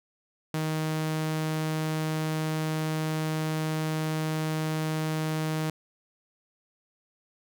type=tone; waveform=sawtooth; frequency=156.8 Hz; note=D#3; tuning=14 cents sharp; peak=-23 dBFS; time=0.54-5.7 s; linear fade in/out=2 ms; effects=none